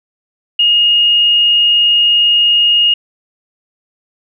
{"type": "tone", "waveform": "sine", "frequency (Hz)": 2857, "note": "F7", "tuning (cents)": 39, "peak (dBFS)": -7, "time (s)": [0.59, 2.94], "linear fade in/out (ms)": 5, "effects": []}